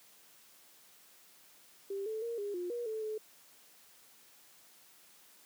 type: tone with pitch steps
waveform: sine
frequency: 394.6 / 437.7 / 466.5 / 407.4 / 354.6 / 478.1 / 437.9 / 431.6 Hz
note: G4 / A4 / A#4 / G#4 / F4 / A#4 / A4 / A4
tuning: +11 / -9 / +1 / -33 / +26 / +44 / -8 / -33 cents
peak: -35 dBFS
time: 1.9-3.18 s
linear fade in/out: 5 ms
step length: 160 ms
effects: white hiss -61 dBFS RMS until 5.45 s + high-pass 150 Hz 12 dB/octave